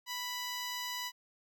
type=tone; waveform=10% pulse; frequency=987.8 Hz; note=B5; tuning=in tune; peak=-28 dBFS; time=0.06-1.12 s; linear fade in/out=50 ms; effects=none